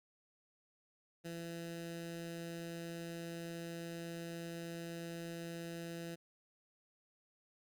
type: tone with notch filter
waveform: 15% pulse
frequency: 168.3 Hz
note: E3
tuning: 36 cents sharp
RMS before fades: -45 dBFS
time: 1.24-6.16 s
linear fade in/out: 20 ms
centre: 960 Hz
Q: 1.2
effects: Opus 48 kbps